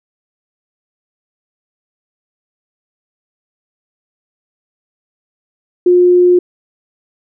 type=tone; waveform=sine; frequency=357.1 Hz; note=F4; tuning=39 cents sharp; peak=-5 dBFS; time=5.86-6.39 s; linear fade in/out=5 ms; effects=none